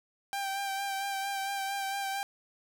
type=tone with vibrato; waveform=sawtooth; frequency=787 Hz; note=G5; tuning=7 cents sharp; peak=-28 dBFS; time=0.33-2.23 s; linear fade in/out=0 ms; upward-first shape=sine; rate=4.4 Hz; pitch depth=24 cents each way; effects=none